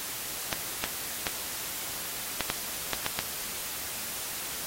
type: clicks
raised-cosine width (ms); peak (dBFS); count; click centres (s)
0.2; -9; 8; 0.528 / 0.84 / 1.268 / 2.407 / 2.501 / 2.933 / 3.064 / 3.19
effects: white hiss -36 dBFS RMS until 4.66 s + AAC 48 kbps